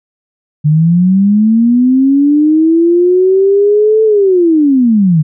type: linear two-way sweep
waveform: sine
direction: up then down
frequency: 146.83 to 441.8 to 146.83 Hz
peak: -5 dBFS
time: 0.64-5.23 s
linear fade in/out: 20 ms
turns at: 4.04 s
effects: none